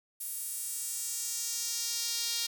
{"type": "tone with high-pass filter sweep", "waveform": "sawtooth", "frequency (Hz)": 466.2, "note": "A#4", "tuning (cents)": 0, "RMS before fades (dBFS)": -35, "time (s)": [0.2, 2.47], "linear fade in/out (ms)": 10, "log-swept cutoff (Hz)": [11000, 4200], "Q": 1.8, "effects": []}